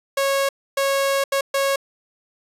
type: tone bursts at uneven times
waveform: sawtooth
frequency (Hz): 550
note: C#5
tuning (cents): -14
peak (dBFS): -14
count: 4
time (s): 0.17-0.49 / 0.77-1.24 / 1.32-1.41 / 1.54-1.76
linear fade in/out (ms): 5
effects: resampled to 32000 Hz